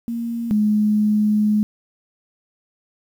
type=tone pair in turn; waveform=sine; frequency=233.1 / 211.2 Hz; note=A#3 / G#3; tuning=0 / +29 cents; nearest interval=major second; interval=171 cents; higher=first; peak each=-22 / -14 dBFS; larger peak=second; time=0.08-0.51 / 0.51-1.63 s; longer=second; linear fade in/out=0 ms; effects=8-bit